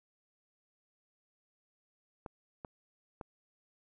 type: clicks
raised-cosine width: 1 ms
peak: -28 dBFS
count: 3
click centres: 2.262 / 2.648 / 3.212 s
effects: none